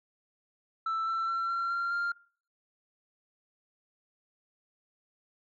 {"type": "tone with pitch steps", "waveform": "sine", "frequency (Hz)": [1325, 1338.8, 1352.8, 1367, 1381.3, 1395.7], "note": ["E6", "E6", "E6", "F6", "F6", "F6"], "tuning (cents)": [9, 26, 44, -37, -19, -2], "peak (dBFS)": -26, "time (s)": [0.86, 2.12], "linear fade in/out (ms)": 5, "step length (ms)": 210, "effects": ["noise-tail reverb RT60 0.5 s tail -24 dB re dry", "tanh soft clip ceiling -27 dBFS"]}